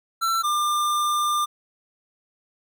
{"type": "tone pair in turn", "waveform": "square", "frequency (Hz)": [1343, 1196.5], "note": ["E6", "D6"], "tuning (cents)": [32, 32], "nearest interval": "major second", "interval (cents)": 200, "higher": "first", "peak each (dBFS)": -21, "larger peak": "neither", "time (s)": [[0.21, 0.43], [0.43, 1.46]], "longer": "second", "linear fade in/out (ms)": 20, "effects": []}